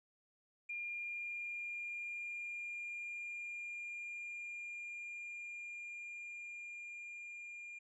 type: tone with level ramp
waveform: triangle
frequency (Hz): 2407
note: D7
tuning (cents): +42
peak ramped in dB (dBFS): -36 to -45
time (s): 0.69-7.79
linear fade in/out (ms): 10
effects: tanh soft clip ceiling -38 dBFS + resampled to 22050 Hz